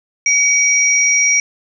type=tone pair together; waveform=sine; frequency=2269 / 5718 Hz; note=C#7 / F8; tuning=+40 / +40 cents; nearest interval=octave + major third; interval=1600 cents; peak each=-13 dBFS; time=0.26-1.4 s; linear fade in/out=2 ms; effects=none